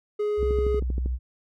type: tone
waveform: triangle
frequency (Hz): 418.2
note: G#4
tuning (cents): +12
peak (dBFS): -21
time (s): 0.19-0.8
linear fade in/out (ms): 10
type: tone with pitch glide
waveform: sine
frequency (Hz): 65.41 to 62.2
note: C2 to B1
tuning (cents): 0 to +13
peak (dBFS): -24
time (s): 0.37-1.19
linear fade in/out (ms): 50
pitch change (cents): -87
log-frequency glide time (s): 0.72-0.86
type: click train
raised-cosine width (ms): 3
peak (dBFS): -20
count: 9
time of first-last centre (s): 0.43-1.06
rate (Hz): 12.7
effects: none